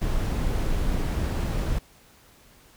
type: noise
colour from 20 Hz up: brown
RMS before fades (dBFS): -25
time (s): 0.01-1.79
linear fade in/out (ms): 10
effects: pink hiss -55 dBFS RMS until 2.76 s